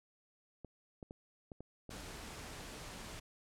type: clicks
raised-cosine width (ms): 2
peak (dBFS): -34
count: 6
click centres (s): 0.647 / 1.028 / 1.109 / 1.518 / 1.606 / 1.893
type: noise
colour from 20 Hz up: pink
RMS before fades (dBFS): -48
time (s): 1.9-3.2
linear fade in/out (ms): 10
effects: low-pass 10000 Hz 12 dB/octave